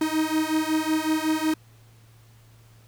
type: beating tone pair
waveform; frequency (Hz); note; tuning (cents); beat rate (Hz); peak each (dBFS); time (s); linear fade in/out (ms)
45% pulse; 311.1 / 316.5; D#4 / D#4; 0 / +30; 5.4; -25; 0.01-1.54; 5
effects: added 113 Hz sine -51 dBFS peak until 2.87 s + pink hiss -59 dBFS RMS until 2.87 s